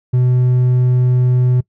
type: tone with hard clipping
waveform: sine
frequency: 125.4 Hz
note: B2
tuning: 27 cents sharp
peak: -11 dBFS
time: 0.13-1.61 s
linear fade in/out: 10 ms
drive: 3 dB
effects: noise-tail reverb RT60 0.1 s tail -22 dB re dry